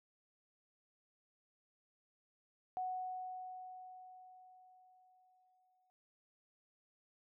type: tone with exponential decay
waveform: sine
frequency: 740 Hz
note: F#5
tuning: in tune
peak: -36 dBFS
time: 2.77-5.9 s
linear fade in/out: 0 ms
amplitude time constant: 680 ms
effects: none